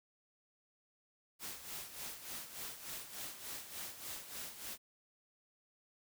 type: noise with tremolo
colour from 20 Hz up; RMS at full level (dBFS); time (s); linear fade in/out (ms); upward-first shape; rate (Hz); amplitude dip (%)
white; -44; 1.39-4.78; 50; sine; 3.4; 65
effects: none